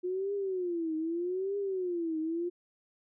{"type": "tone with vibrato", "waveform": "sine", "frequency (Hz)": 356.4, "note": "F4", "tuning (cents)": 35, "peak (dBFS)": -30, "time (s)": [0.03, 2.5], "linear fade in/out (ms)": 20, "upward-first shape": "triangle", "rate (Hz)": 0.81, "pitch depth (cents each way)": 230, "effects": []}